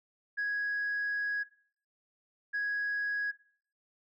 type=tone pair in turn; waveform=sine; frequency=1661.2 / 1661.2 Hz; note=G#6 / G#6; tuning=0 / 0 cents; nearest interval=unison; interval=0 cents; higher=neither; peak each=-28 dBFS; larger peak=neither; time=0.37-1.44 / 2.53-3.32 s; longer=first; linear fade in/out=20 ms; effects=noise-tail reverb RT60 0.5 s tail -18 dB re dry + tanh soft clip ceiling -27 dBFS